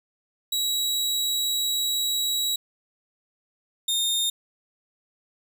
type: tone pair in turn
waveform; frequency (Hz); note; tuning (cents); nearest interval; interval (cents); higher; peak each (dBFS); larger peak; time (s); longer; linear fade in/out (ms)
sawtooth; 3878 / 3660; B7 / A#7; -32 / -32; minor second; 100; first; -20 / -19; second; 0.52-2.56 / 3.88-4.3; first; 5
effects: none